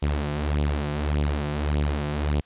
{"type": "tone with flanger", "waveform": "sawtooth", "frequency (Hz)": 73.42, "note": "D2", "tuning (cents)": 0, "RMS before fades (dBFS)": -25, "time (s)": [0.02, 2.41], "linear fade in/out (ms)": 10, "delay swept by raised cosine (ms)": [0.27, 5.97], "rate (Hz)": 1.7, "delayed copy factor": 0.65, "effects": ["white hiss -59 dBFS RMS until 2.45 s", "resampled to 8000 Hz"]}